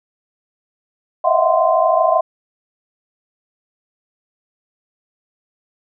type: tone cluster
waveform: sine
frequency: 628 / 654 / 681 / 741 / 1039 Hz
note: D#5 / E5 / F5 / F#5 / C6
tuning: +16 / -14 / -44 / +2 / -12 cents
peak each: -18 dBFS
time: 1.24-2.21 s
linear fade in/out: 10 ms
effects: none